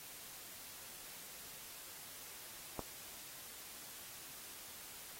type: click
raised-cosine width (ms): 1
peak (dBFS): -26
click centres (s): 2.793
effects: white hiss -52 dBFS RMS until 5.19 s + AAC 48 kbps